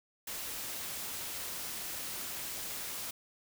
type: noise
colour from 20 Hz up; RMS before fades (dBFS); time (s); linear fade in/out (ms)
white; -40; 0.27-3.11; 5
effects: none

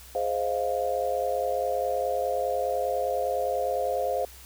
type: chord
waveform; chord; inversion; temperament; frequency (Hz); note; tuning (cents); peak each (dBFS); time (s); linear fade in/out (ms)
sine; F minor seventh; first; just; 419.1 / 523.8 / 628.6 / 698.5; Ab4 / C5 / Eb5 / F5; +16 / +2 / +18 / 0; -34 / -28 / -32 / -29; 0.15-4.25; 2
effects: added 64 Hz sine -49 dBFS peak until 4.45 s + white hiss -49 dBFS RMS until 4.45 s

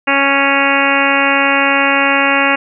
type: harmonic tone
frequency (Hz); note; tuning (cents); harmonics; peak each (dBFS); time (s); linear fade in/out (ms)
277.2; C#4; 0; 1 / 2 / 3 / 4 / 5 / 6 / 7 / 8 / 9 / 10; -19 / -19 / -19 / -19 / -19 / -19 / -19 / -19 / -19 / -19; 0.07-2.56; 10
effects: none

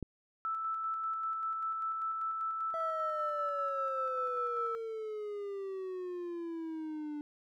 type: click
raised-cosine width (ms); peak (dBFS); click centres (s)
3; -25; 0.027
type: tone with tremolo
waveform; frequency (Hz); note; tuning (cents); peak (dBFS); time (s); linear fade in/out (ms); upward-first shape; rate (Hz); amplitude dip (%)
sine; 1318.5; E6; 0; -32; 0.45-4.75; 0; square; 5.1; 25
type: exponential sweep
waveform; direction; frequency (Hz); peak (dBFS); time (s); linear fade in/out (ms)
triangle; down; 659.3 to 293.7; -35; 2.74-7.21; 0
effects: none

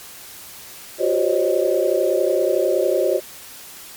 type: tone cluster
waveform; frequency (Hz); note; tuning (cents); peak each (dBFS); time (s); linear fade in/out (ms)
sine; 357 / 387.8 / 522 / 556 / 616; F4 / G4 / C5 / C#5 / D#5; +38 / -19 / -4 / +5 / -17; -22; 0.98-3.21; 50
effects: white hiss -39 dBFS RMS until 3.96 s + MP3 96 kbps

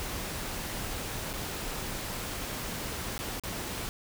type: noise with dropouts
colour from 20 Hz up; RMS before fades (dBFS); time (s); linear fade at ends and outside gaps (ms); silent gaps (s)
pink; -36; 0-3.89; 0; 1.331-1.336 / 3.179-3.19 / 3.397-3.436
effects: none

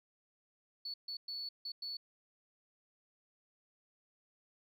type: tone bursts at uneven times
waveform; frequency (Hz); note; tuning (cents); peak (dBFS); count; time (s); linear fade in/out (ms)
sine; 4435; C#8; 0; -38; 5; 0.85-0.94 / 1.08-1.17 / 1.28-1.49 / 1.65-1.72 / 1.82-1.97; 5
effects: tanh soft clip ceiling -34 dBFS + MP3 96 kbps

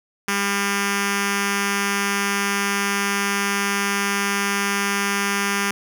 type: tone with notch filter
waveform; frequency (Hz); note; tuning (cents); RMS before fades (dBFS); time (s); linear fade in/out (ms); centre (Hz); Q
5% pulse; 200; G3; +35; -22; 0.28-5.71; 2; 620; 1
effects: none

